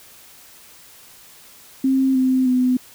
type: tone with pitch steps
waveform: sine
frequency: 265.6 / 259.1 / 252.7 Hz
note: C4 / C4 / B3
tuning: +26 / -17 / +40 cents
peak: -14 dBFS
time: 1.84-2.77 s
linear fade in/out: 5 ms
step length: 310 ms
effects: white hiss -46 dBFS RMS until 2.94 s